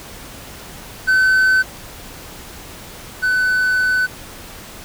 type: tone pair in turn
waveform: triangle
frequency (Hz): 1523 / 1504.6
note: F#6 / F#6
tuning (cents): +50 / +29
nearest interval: unison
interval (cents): 21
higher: first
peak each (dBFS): -9 / -12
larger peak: first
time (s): 1.07-1.63 / 3.22-4.07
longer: second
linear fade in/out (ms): 20
effects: pink hiss -36 dBFS RMS until 4.84 s